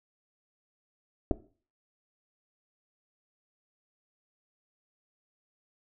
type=clicks; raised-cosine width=2 ms; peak=-13 dBFS; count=2; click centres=1.311 / 1.314 s; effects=noise-tail reverb RT60 0.4 s tail -17 dB re dry